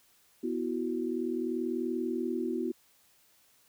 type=chord; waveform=sine; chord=B suspended fourth; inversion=none; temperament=equal; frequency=246.9 / 329.6 / 370 Hz; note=B3 / E4 / F#4; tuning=0 / 0 / 0 cents; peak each=-34 dBFS; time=0.43-2.72 s; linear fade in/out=10 ms; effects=white hiss -65 dBFS RMS until 3.68 s